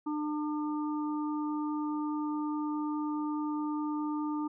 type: harmonic tone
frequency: 300.8 Hz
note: D4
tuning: 42 cents sharp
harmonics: 1 / 3 / 4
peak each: -31 / -40 / -42 dBFS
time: 0.06-4.48 s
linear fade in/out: 10 ms
effects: none